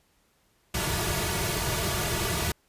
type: noise with comb filter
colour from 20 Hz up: pink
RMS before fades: -28 dBFS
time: 0.74-2.52 s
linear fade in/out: 5 ms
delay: 3.8 ms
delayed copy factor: -0.85
effects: pink hiss -67 dBFS RMS until 2.68 s + resampled to 32000 Hz